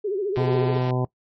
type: tone with vibrato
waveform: sine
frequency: 396 Hz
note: G4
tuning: 18 cents sharp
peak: -22 dBFS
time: 0.04-0.78 s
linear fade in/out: 10 ms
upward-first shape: sine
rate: 14 Hz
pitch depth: 130 cents each way
type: click train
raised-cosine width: 0.3 ms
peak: -21 dBFS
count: 95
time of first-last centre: 0.36-0.907 s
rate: 172 Hz
type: harmonic tone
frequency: 126.4 Hz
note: B2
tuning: 41 cents sharp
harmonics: 1 / 2 / 3 / 4 / 5 / 6 / 7 / 8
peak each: -22 / -30 / -28 / -34 / -33 / -34 / -37 / -37 dBFS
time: 0.37-1.05 s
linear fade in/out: 2 ms
effects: noise-tail reverb RT60 0.1 s tail -21 dB re dry + MP3 32 kbps